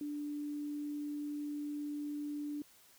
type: tone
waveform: sine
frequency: 293.7 Hz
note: D4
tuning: in tune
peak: -37 dBFS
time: 0.01-2.62 s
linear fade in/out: 2 ms
effects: white hiss -63 dBFS RMS until 2.98 s